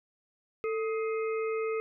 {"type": "harmonic tone with a mistuned harmonic", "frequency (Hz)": 420, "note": "G#4", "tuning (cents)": 19, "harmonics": [1, 3, 5, 6], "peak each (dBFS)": [-29, -39, -43, -45], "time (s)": [0.64, 1.8], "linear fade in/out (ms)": 0, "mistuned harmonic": 1, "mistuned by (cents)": 96, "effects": []}